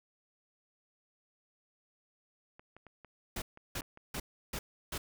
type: clicks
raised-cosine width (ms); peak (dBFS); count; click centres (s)
0.5; -37; 8; 2.595 / 2.766 / 2.867 / 3.047 / 3.574 / 3.766 / 3.819 / 3.974
type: noise bursts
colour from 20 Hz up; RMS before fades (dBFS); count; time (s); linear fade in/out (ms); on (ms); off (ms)
pink; -38; 5; 3.36-4.98; 5; 60; 330
effects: none